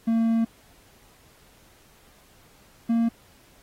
triangle tone pair in turn, 227.3 / 230.7 Hz, A#3 / A#3, -43 / -18 cents, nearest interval unison, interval 25 cents, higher second, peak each -17 / -17 dBFS, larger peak neither, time 0.07-0.45 / 2.89-3.09 s, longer first, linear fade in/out 10 ms, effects pink hiss -57 dBFS RMS until 3.62 s + AAC 48 kbps

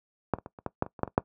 clicks, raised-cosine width 1 ms, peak -9 / -26 / -25 / -30 / -16 / -10 / -26 / -28 / -10 / -24 / -6 dBFS, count 11, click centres 0.337 / 0.386 / 0.461 / 0.588 / 0.663 / 0.824 / 0.864 / 0.992 / 1.033 / 1.077 / 1.179 s, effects noise-tail reverb RT60 0.1 s tail -19 dB re dry + high-pass 80 Hz 12 dB/octave

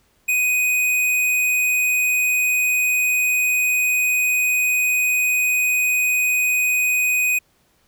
square tone, 2495 Hz, D#7, 4 cents sharp, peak -17 dBFS, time 0.28-7.39 s, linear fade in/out 10 ms, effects pink hiss -61 dBFS RMS until 7.87 s

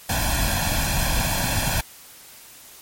pink noise with comb filter, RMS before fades -22 dBFS, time 0.09-1.81 s, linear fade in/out 5 ms, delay 1.2 ms, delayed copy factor +0.85, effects white hiss -45 dBFS RMS until 2.81 s + MP3 64 kbps

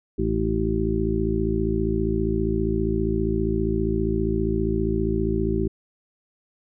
harmonic tone, 55 Hz, A1, in tune, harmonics 1 / 2 / 3 / 4 / 6 / 7, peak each -27 / -30 / -29 / -28 / -27 / -26 dBFS, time 0.18-5.68 s, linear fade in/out 10 ms, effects none

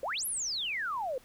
sine exponential two-way sweep, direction up then down, 487.2 to 11840 to 487.2 Hz, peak -31 dBFS, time 0.03-1.18 s, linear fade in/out 2 ms, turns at 0.26 s, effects pink hiss -59 dBFS RMS until 1.24 s

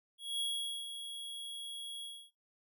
square tone with ADSR envelope, 3322 Hz, G#7, in tune, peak -33 dBFS, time 0.18-2.31 s, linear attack 220 ms, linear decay 460 ms, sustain -9 dB, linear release 280 ms, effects noise-tail reverb RT60 0.3 s tail -24 dB re dry

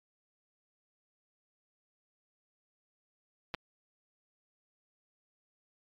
clicks, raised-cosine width 0.3 ms, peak -20 dBFS, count 2, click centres 3.541 / 3.547 s, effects AAC 32 kbps

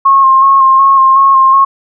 sine tone with vibrato, 1076 Hz, C6, 48 cents sharp, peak -3 dBFS, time 0.05-1.65 s, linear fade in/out 10 ms, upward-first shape square, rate 2.7 Hz, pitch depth 22 cents each way, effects none

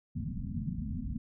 white low-pass noise, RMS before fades -36 dBFS, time 0.15-1.18 s, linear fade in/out 10 ms, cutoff 250 Hz, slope 96 dB/octave, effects none

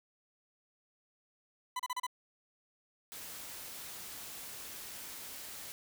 40% pulse tone bursts, 1000 Hz, B5, 21 cents sharp, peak -33 dBFS, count 5, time 1.76-2.067 s, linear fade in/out 5 ms, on 35 ms, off 33 ms
white noise, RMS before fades -46 dBFS, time 3.12-5.72 s, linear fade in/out 0 ms
effects none

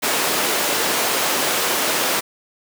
pink high-pass noise, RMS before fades -20 dBFS, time 0.02-2.21 s, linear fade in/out 20 ms, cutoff 370 Hz, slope 12 dB/octave, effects none

